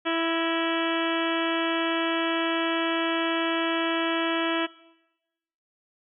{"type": "harmonic tone with a mistuned harmonic", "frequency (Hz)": 330.6, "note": "E4", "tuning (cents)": 5, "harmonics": [1, 2, 3, 4, 5, 6, 7, 8, 9, 10], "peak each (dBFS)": [-27, -30, -34, -32, -34, -37, -36, -37, -36, -36], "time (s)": [0.05, 4.67], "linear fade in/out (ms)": 20, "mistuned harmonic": 6, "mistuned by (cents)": -52, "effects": ["noise-tail reverb RT60 1.0 s tail -21 dB re dry"]}